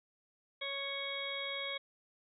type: harmonic tone with a mistuned harmonic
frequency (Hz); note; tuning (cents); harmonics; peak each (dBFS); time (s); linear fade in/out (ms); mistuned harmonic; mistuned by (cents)
554.4; C#5; 0; 1 / 2 / 3 / 4 / 6 / 7; -44 / -48 / -50 / -41 / -41 / -47; 0.61-1.78; 10; 7; -50
effects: none